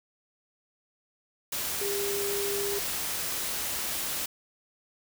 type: tone in noise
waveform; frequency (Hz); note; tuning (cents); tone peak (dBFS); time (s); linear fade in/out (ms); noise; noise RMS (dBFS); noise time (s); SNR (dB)
sine; 402.1; G4; +44; -30; 1.81-2.79; 5; white; -32; 1.52-4.26; -1
effects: none